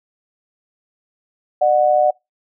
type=tone pair together; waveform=sine; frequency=601.9 / 735 Hz; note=D5 / F#5; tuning=+42 / -12 cents; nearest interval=minor third; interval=346 cents; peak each=-14 dBFS; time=1.61-2.11 s; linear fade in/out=10 ms; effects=noise-tail reverb RT60 0.2 s tail -25 dB re dry